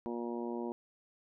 harmonic tone, 118.6 Hz, A#2, 30 cents sharp, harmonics 2 / 3 / 4 / 5 / 6 / 7 / 8, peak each -39 / -39 / -45 / -48 / -50 / -51 / -47 dBFS, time 0.06-0.72 s, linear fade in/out 0 ms, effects none

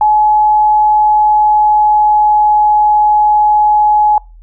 sine tone with pitch glide, 849 to 843.6 Hz, G#5 to G#5, +38 to +27 cents, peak -6 dBFS, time 0.01-4.18 s, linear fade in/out 2 ms, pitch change -11 cents, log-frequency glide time 0.84-2.64 s, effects noise-tail reverb RT60 0.3 s tail -26 dB re dry + added 41 Hz sine -34 dBFS peak until 4.42 s

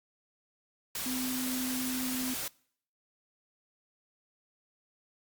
sine tone in noise, 255.7 Hz, C4, 40 cents flat, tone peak -33 dBFS, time 1.06-2.34 s, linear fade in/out 2 ms, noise white, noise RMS -36 dBFS, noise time 0.95-2.48 s, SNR 0 dB, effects noise-tail reverb RT60 0.6 s tail -24 dB re dry + Opus 48 kbps

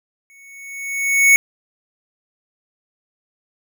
square tone with exponential growth, 2217 Hz, C#7, in tune, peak -7 dBFS, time 0.3-1.36 s, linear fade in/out 0 ms, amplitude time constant 230 ms, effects none

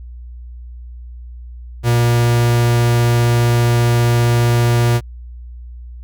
45% pulse tone, 119 Hz, A#2, 36 cents sharp, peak -11 dBFS, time 1.83-5.01 s, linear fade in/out 50 ms, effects added 60 Hz sine -30 dBFS peak until 6.03 s

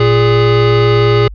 square tone pair together, 116.2 / 413.3 Hz, A#2 / G#4, -5 / -8 cents, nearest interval octave + minor seventh, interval 2197 cents, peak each -11 dBFS, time 0-1.28 s, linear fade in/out 5 ms, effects added 50 Hz sine -26 dBFS peak until 1.34 s + resampled to 11025 Hz

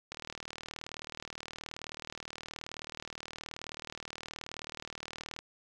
click train, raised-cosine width 0.2 ms, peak -23 dBFS, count 206, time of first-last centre 0.12-5.39 s, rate 38.9 Hz, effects none

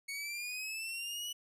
sawtooth linear sweep, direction up, 2213 to 2960 Hz, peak -35 dBFS, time 0.08-1.33 s, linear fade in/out 10 ms, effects resampled to 32000 Hz

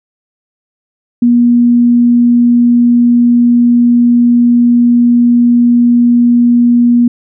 sine tone, 240 Hz, B3, 49 cents flat, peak -4 dBFS, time 1.22-7.08 s, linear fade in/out 5 ms, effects none

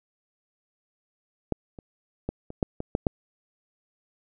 clicks, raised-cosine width 2 ms, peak -11 / -28 / -15 / -25 / -9 / -18 / -10 / -8 dBFS, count 8, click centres 1.523 / 1.788 / 2.29 / 2.504 / 2.628 / 2.804 / 2.951 / 3.068 s, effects none

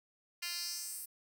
10% pulse tone with high-pass filter sweep, 347.9 Hz, F4, 7 cents flat, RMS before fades -41 dBFS, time 0.42-1.06 s, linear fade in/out 10 ms, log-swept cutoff 3000 to 11000 Hz, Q 2.1, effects none

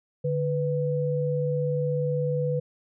sine tone pair together, 147.25 / 495.3 Hz, D3 / B4, +5 / +5 cents, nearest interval octave + major sixth, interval 2100 cents, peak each -26 dBFS, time 0.24-2.6 s, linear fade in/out 10 ms, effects none

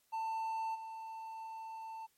triangle tone with level steps, 892 Hz, A5, 23 cents sharp, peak -33 / -41 dBFS, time 0.12-2.07 s, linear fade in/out 20 ms, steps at 0.74 s, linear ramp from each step 20 ms, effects white hiss -74 dBFS RMS until 2.17 s + MP3 64 kbps

